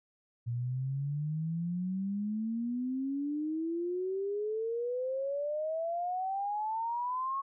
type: exponential sweep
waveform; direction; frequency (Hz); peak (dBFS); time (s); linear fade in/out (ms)
sine; up; 116.8 to 1104; -31; 0.46-7.42; 20
effects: none